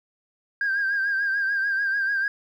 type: tone with vibrato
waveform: sine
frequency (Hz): 1601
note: G6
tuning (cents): +36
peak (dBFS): -20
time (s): 0.61-2.28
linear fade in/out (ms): 2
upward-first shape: triangle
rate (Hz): 6.8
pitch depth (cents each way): 64
effects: tanh soft clip ceiling -18 dBFS + 10-bit